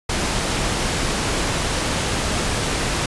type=low-pass noise; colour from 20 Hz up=pink; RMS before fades=-22 dBFS; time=0.09-3.06 s; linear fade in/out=5 ms; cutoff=10000 Hz; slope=12 dB/octave; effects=resampled to 24000 Hz